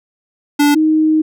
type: tone pair in turn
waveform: square / sine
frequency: 290.8 / 312.3 Hz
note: D4 / D#4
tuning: -17 / +7 cents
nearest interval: minor second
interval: 124 cents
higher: second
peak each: -9 dBFS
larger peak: neither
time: 0.59-0.75 / 0.75-1.22 s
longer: second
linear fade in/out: 10 ms
effects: none